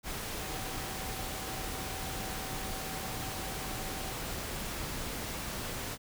sine tone in noise, 764 Hz, G5, 45 cents flat, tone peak -46 dBFS, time 0.4-4.14 s, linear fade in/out 50 ms, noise pink, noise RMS -38 dBFS, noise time 0.03-5.98 s, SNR -11 dB, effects none

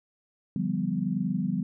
sine chord, G dominant seventh, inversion second, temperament equal, 146.83 / 174.61 / 196 / 246.9 Hz, D3 / F3 / G3 / B3, 0 / 0 / 0 / 0 cents, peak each -35 / -30 / -29 / -32 dBFS, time 0.56-1.63 s, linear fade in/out 2 ms, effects none

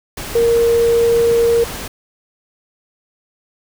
sine tone in noise, 466.2 Hz, A#4, in tune, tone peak -10 dBFS, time 0.35-1.64 s, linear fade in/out 5 ms, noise pink, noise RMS -27 dBFS, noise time 0.17-1.88 s, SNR +14 dB, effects none

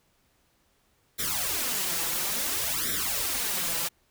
white noise with flanger, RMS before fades -29 dBFS, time 1.18-3.89 s, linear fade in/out 20 ms, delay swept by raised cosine 0.53 to 6.03 ms, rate 0.58 Hz, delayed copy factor +0.9, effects pink hiss -68 dBFS RMS until 4.1 s

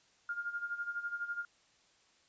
sine tone with tremolo, 1411 Hz, F6, 17 cents sharp, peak -33 dBFS, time 0.29-1.45 s, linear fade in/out 2 ms, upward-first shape sine, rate 12 Hz, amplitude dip 75%, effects white hiss -68 dBFS RMS until 2.28 s + resampled to 16000 Hz

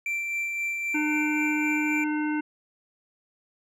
triangle tone with tremolo, 2349 Hz, D7, in tune, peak -24 dBFS, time 0.06-2.04 s, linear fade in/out 2 ms, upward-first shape sine, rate 3.8 Hz, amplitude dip 30%
harmonic tone, 302.4 Hz, D#4, 49 cents flat, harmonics 1 / 3 / 5 / 7 / 9, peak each -25 / -35 / -35 / -39 / -42 dBFS, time 0.94-2.41 s, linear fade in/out 10 ms
effects none

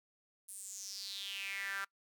sawtooth tone with high-pass filter sweep, 196.8 Hz, G3, 7 cents sharp, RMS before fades -43 dBFS, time 0.48-1.85 s, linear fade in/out 10 ms, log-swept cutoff 10000 to 1400 Hz, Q 5.8, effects noise-tail reverb RT60 0.1 s tail -24 dB re dry

